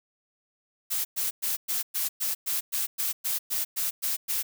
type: noise bursts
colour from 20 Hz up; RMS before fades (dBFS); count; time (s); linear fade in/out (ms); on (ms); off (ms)
blue; -28; 14; 0.9-4.43; 20; 150; 110
effects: none